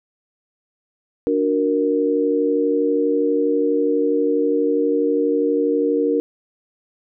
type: chord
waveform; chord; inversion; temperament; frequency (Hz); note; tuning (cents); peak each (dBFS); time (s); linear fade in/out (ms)
sine; D augmented; none; equal with one note detuned; 293.7 / 366 / 466.2; D4 / F#4 / A#4; 0 / -19 / 0; -20 / -24 / -18; 1.27-6.2; 0
effects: none